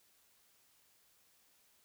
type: silence
effects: white hiss -70 dBFS RMS until 1.84 s